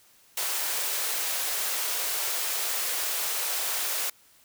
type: high-pass noise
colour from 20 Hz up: white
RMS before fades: -29 dBFS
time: 0.37-4.1 s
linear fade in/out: 5 ms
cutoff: 420 Hz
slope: 24 dB/octave
effects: white hiss -59 dBFS RMS until 4.44 s